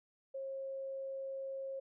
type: tone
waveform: sine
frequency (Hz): 539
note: C#5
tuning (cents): -49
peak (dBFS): -39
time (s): 0.34-1.8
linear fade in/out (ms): 10
effects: none